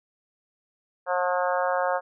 harmonic tone, 180.1 Hz, F#3, 46 cents flat, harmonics 3 / 4 / 5 / 6 / 7 / 8 / 9, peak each -26 / -28 / -30 / -32 / -33 / -34 / -35 dBFS, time 1.06-2.01 s, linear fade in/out 50 ms, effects none

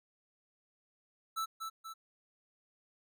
square tone with echo, 1318.5 Hz, E6, in tune, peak -34 dBFS, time 1.36-1.46 s, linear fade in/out 20 ms, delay 240 ms, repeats 2, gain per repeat -5 dB, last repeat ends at 1.94 s, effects none

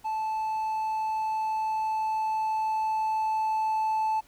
triangle tone with level ramp, 874 Hz, A5, 12 cents flat, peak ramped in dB -25 to -21 dBFS, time 0.04-4.21 s, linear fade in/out 20 ms, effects tanh soft clip ceiling -18 dBFS + pink hiss -59 dBFS RMS until 4.27 s

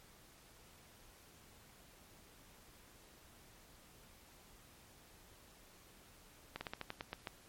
slowing click train, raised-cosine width 0.3 ms, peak -25 dBFS, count 9, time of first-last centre 6.56-7.272 s, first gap 50 ms, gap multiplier 1.16, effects pink hiss -62 dBFS RMS until 7.48 s + MP3 64 kbps

